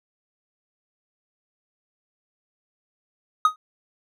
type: tone with exponential decay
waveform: triangle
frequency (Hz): 1252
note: D#6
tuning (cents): +10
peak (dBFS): -8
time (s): 3.45-3.56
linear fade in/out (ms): 2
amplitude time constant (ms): 22
effects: none